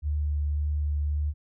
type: tone with vibrato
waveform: sine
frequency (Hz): 73.9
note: D2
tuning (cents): +11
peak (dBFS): -24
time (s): 0.02-1.34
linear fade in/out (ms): 50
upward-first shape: triangle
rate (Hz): 1.8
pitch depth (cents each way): 14
effects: none